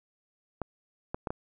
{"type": "clicks", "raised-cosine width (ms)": 1, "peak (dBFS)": -18, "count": 4, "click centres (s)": [0.617, 1.145, 1.272, 1.305], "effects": []}